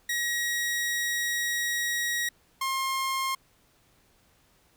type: tone pair in turn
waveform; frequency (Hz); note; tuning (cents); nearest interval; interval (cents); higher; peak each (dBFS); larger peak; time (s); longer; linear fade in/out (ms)
sawtooth; 1900 / 1066.3; A#6 / C6; +33 / +32; minor seventh; 1001; first; -23; neither; 0.09-2.29 / 2.61-3.35; first; 5
effects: pink hiss -64 dBFS RMS until 4.76 s